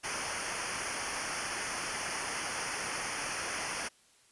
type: noise with comb filter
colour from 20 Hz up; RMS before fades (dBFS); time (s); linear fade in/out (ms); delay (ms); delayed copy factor
pink; -36; 0.03-3.89; 20; 0.26; -0.9
effects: white hiss -64 dBFS RMS until 4.31 s + resampled to 24000 Hz